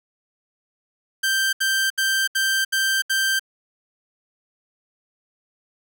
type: tone bursts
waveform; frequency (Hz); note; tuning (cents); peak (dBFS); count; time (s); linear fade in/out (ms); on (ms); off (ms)
sawtooth; 1568; G6; 0; -15; 6; 1.23-3.395; 10; 300; 73
effects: none